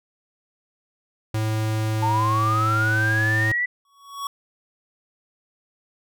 square tone, 109.2 Hz, A2, 13 cents flat, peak -22 dBFS, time 1.34-3.52 s, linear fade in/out 5 ms
sine linear sweep, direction up, 880 to 1987 Hz, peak -20 dBFS, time 2.02-3.66 s, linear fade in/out 10 ms
square tone with exponential growth, 1119 Hz, C#6, 16 cents sharp, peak -25 dBFS, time 3.85-4.27 s, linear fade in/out 2 ms, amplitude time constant 91 ms
effects none

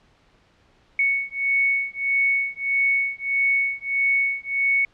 sine beating tone pair, 2217 / 2218.6 Hz, C#7 / C#7, 0 / +1 cents, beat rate 1.6 Hz, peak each -22 dBFS, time 0.99-4.85 s, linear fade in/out 2 ms, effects pink hiss -59 dBFS RMS until 4.93 s + low-pass 4000 Hz 12 dB/octave

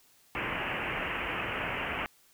white low-pass noise, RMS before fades -34 dBFS, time 0.35-2.06 s, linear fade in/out 0 ms, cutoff 2900 Hz, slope 96 dB/octave, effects white hiss -63 dBFS RMS until 2.33 s

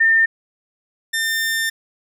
sine / sawtooth tone pair in turn, 1807 / 1799.9 Hz, A6 / A6, +46 / +39 cents, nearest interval unison, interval 7 cents, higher first, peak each -11 / -15 dBFS, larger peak first, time 0-0.26 / 1.13-1.7 s, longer second, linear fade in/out 10 ms, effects none

